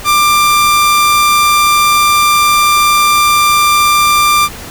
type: tone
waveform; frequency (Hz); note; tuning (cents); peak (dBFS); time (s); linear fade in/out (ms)
sawtooth; 1187; D6; +18; -3; 0.04-4.49; 50
effects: pink hiss -28 dBFS RMS until 4.7 s